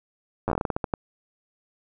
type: slowing click train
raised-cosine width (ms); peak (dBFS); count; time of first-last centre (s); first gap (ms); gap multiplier
1; -11; 13; 0.48-0.938; 9; 1.24
effects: none